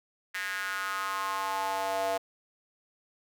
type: tone with high-pass filter sweep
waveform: square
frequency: 96.7 Hz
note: G2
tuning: 23 cents flat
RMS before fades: -32 dBFS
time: 0.34-2.18 s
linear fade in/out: 10 ms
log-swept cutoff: 1800 to 630 Hz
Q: 4.4
effects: none